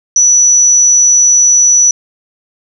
sine tone, 5920 Hz, F#8, in tune, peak -4 dBFS, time 0.16-1.91 s, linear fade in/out 2 ms, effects none

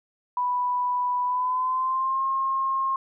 sine tone with pitch glide, 987.8 to 1071 Hz, B5 to C6, 0 to +40 cents, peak -22 dBFS, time 0.37-2.96 s, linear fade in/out 2 ms, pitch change +140 cents, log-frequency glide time 1.24-2.23 s, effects none

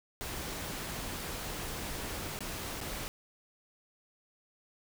pink noise with dropouts, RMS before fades -39 dBFS, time 0.21-3.08 s, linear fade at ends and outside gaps 0 ms, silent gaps 2.39-2.406 / 2.805-2.812 s, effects none

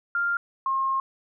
sine tone pair in turn, 1396.9 / 1071.1 Hz, F6 / C6, 0 / +40 cents, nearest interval perfect fourth, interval 460 cents, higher first, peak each -22 dBFS, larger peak neither, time 0.15-0.37 / 0.66-1 s, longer second, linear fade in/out 2 ms, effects none

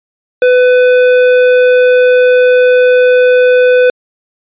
triangle tone with hard clipping, 500 Hz, B4, 21 cents sharp, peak -6 dBFS, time 0.42-3.9 s, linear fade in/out 2 ms, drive 15 dB, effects resampled to 8000 Hz

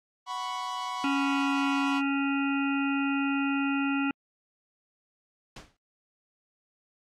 45% pulse chord, F# suspended fourth, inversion none, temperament equal, 740 / 987.8 / 1108.7 Hz, F#5 / B5 / C#6, 0 / 0 / 0 cents, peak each -39 / -34 / -36 dBFS, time 0.26-2.02 s, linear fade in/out 50 ms
harmonic tone, 277.2 Hz, C#4, in tune, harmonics 1 / 3 / 5 / 7 / 9 / 10, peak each -26 / -37 / -34 / -43 / -36 / -39 dBFS, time 1.04-4.11 s, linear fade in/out 2 ms
pink noise with exponential decay, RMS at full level -38 dBFS, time 5.56-5.77 s, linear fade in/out 5 ms, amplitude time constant 45 ms
effects low-pass 6000 Hz 12 dB/octave + AAC 64 kbps

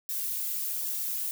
violet noise with flanger, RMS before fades -32 dBFS, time 0.09-1.31 s, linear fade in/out 0 ms, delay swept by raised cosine 2 to 3.7 ms, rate 1.1 Hz, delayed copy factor -0.9, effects none

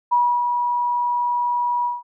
sine tone with ADSR envelope, 968 Hz, B5, 35 cents flat, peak -13 dBFS, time 0.11-2.03 s, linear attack 18 ms, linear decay 290 ms, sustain -5 dB, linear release 180 ms, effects none

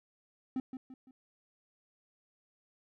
triangle tone with echo, 259.4 Hz, C4, 15 cents flat, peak -29 dBFS, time 0.56-0.6 s, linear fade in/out 2 ms, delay 170 ms, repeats 3, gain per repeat -8 dB, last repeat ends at 1.11 s, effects none

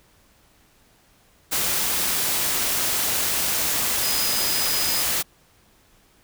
sine tone in noise, 5000 Hz, D#8, 8 cents sharp, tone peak -27 dBFS, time 4.02-5.03 s, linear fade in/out 20 ms, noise white, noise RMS -23 dBFS, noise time 1.51-5.23 s, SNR -7 dB, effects pink hiss -58 dBFS RMS until 6.23 s

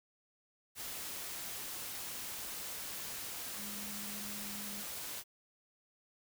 sine tone in noise, 205.9 Hz, G#3, 15 cents flat, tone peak -48 dBFS, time 3.55-4.85 s, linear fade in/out 50 ms, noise white, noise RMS -43 dBFS, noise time 0.75-5.24 s, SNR -8 dB, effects none

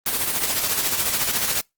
white noise with tremolo, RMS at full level -20 dBFS, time 0.06-1.61 s, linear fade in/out 2 ms, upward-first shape triangle, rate 14 Hz, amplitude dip 60%, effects noise-tail reverb RT60 0.2 s tail -26 dB re dry + Opus 24 kbps

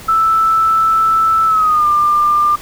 sine tone with pitch glide, 1318.5 to 1195.2 Hz, E6 to D6, 0 to +30 cents, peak -9 dBFS, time 0.08-2.56 s, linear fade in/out 10 ms, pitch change -170 cents, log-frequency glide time 1.46-1.87 s, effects pink hiss -34 dBFS RMS until 2.61 s

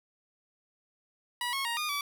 15% pulse tone with pitch steps, 970 / 1091 / 937 / 1220 / 1149 Hz, B5 / C#6 / A#5 / D#6 / D6, -31 / -28 / +9 / -34 / -38 cents, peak -24 dBFS, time 1.41-2.01 s, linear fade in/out 2 ms, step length 120 ms, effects none

